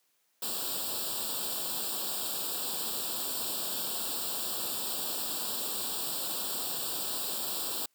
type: noise with comb filter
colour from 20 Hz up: white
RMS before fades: -34 dBFS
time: 0.42-7.86 s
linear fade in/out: 5 ms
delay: 0.24 ms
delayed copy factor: +1
effects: white hiss -73 dBFS RMS until 7.94 s + high-pass 200 Hz 12 dB/octave